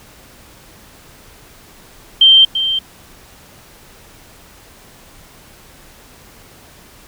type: tone with echo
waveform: sine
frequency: 3141 Hz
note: G7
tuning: 3 cents sharp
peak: -4 dBFS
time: 2.21-2.45 s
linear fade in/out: 5 ms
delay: 340 ms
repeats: 1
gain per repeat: -10 dB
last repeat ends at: 2.79 s
effects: pink hiss -43 dBFS RMS until 7.07 s